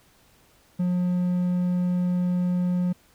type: tone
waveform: triangle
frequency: 179 Hz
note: F3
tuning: 43 cents sharp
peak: -19 dBFS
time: 0.79-2.93 s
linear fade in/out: 10 ms
effects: pink hiss -59 dBFS RMS until 3.14 s